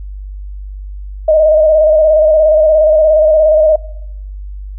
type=tone with vibrato; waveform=sine; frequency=622 Hz; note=D#5; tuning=1 cent flat; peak=-5 dBFS; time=1.28-3.76 s; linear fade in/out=5 ms; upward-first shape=square; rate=17 Hz; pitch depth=36 cents each way; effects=noise-tail reverb RT60 0.8 s tail -21 dB re dry + added 49 Hz sine -23 dBFS peak until 4.78 s